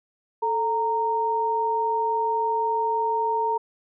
sine tone pair together, 440 / 925.9 Hz, A4 / A#5, 0 / -12 cents, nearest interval octave + minor second, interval 1288 cents, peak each -27 / -22 dBFS, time 0.42-3.58 s, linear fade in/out 10 ms, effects none

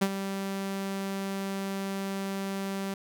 sawtooth tone with ADSR envelope, 195.2 Hz, G3, 7 cents flat, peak -17 dBFS, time 0.01-2.94 s, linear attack 12 ms, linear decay 57 ms, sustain -10 dB, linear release 3 ms, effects none

